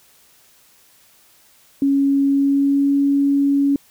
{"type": "tone with pitch glide", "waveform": "sine", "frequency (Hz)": [277.2, 280.3], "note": ["C#4", "C#4"], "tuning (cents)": [0, 19], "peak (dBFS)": -13, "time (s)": [1.82, 3.76], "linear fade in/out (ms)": 2, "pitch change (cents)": 19, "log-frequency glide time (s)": [2.26, 2.95], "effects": ["white hiss -53 dBFS RMS until 3.9 s"]}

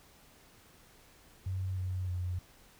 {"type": "tone with pitch steps", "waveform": "sine", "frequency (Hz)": [93.9, 92.3, 90], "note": ["F#2", "F#2", "F#2"], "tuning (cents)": [26, -4, -47], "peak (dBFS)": -32, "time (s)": [1.46, 2.39], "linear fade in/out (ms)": 5, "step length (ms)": 310, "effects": ["pink hiss -60 dBFS RMS until 2.79 s"]}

